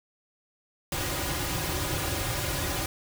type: noise with comb filter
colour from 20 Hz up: pink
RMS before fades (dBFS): -30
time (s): 0.92-2.86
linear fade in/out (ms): 2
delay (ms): 4.5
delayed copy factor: -1
effects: none